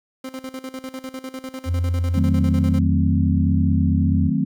30% pulse tone with tremolo, 261.6 Hz, C4, in tune, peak -26 dBFS, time 0.24-2.79 s, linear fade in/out 5 ms, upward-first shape square, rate 10 Hz, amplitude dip 80%
sine tone, 86.5 Hz, F2, 16 cents flat, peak -18 dBFS, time 1.65-4.31 s, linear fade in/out 50 ms
sine chord, D# diminished seventh, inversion none, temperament equal, 155.56 / 185 / 220 / 261.6 Hz, D#3 / F#3 / A3 / C4, 0 / 0 / 0 / 0 cents, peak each -23 dBFS, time 2.15-4.45 s, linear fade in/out 10 ms
effects none

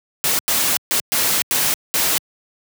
white noise bursts at uneven times, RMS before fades -18 dBFS, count 6, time 0.24-0.39 / 0.48-0.77 / 0.91-1 / 1.12-1.42 / 1.51-1.74 / 1.94-2.18 s, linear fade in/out 0 ms, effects high-pass 100 Hz 12 dB/octave

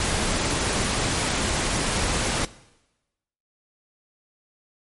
pink noise, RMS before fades -24 dBFS, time 0-2.45 s, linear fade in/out 2 ms, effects noise-tail reverb RT60 1.0 s tail -19 dB re dry + MP3 48 kbps

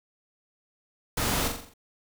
pink noise with echo, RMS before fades -28 dBFS, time 1.17-1.48 s, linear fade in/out 5 ms, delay 43 ms, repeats 6, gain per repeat -5 dB, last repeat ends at 1.738 s, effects none

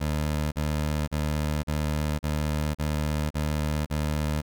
20% pulse tone bursts, 75.7 Hz, D#2, 47 cents flat, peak -20 dBFS, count 8, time 0-4.419 s, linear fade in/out 20 ms, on 520 ms, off 37 ms, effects none

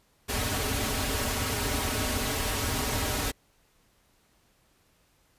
pink noise with comb filter, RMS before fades -29 dBFS, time 0.28-3.32 s, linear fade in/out 20 ms, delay 5.8 ms, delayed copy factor -0.95, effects pink hiss -66 dBFS RMS until 5.38 s + resampled to 32000 Hz

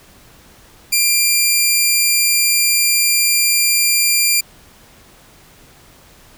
10% pulse tone, 2384 Hz, D7, 25 cents sharp, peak -3 dBFS, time 0.92-4.41 s, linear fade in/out 10 ms, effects pink hiss -46 dBFS RMS until 6.37 s

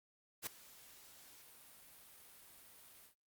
white noise with ADSR envelope, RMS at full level -40 dBFS, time 0.42-3.15 s, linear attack 47 ms, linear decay 6 ms, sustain -20 dB, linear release 110 ms, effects Opus 48 kbps

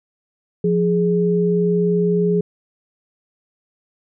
sine tone pair together, 175.37 / 417.1 Hz, F3 / G#4, +7 / +7 cents, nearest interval octave + minor third, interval 1500 cents, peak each -17 dBFS, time 0.64-2.41 s, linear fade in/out 5 ms, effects none

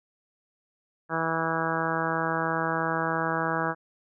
harmonic tone, 163.1 Hz, E3, 18 cents flat, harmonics 1 / 2 / 3 / 4 / 5 / 6 / 7 / 8 / 9 / 10, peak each -34 / -34 / -34 / -34 / -34 / -34 / -34 / -34 / -34 / -34 dBFS, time 1.09-3.75 s, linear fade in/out 50 ms, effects none

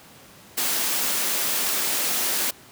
white high-pass noise, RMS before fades -24 dBFS, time 0.57-2.51 s, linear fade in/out 10 ms, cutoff 180 Hz, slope 48 dB/octave, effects pink hiss -48 dBFS RMS until 2.71 s + high-pass 100 Hz 12 dB/octave

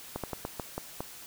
slowing click train, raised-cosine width 1 ms, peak -19 dBFS, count 7, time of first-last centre 0.16-1.005 s, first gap 77 ms, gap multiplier 1.24, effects white hiss -47 dBFS RMS until 1.26 s

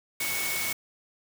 sine tone in noise, 2217 Hz, C#7, in tune, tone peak -32 dBFS, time 0.2-0.73 s, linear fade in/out 5 ms, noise white, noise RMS -31 dBFS, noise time 0.2-0.73 s, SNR -4 dB, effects none

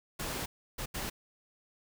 pink noise bursts at uneven times, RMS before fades -37 dBFS, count 3, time 0.19-0.46 / 0.78-0.86 / 0.94-1.1 s, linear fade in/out 10 ms, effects none

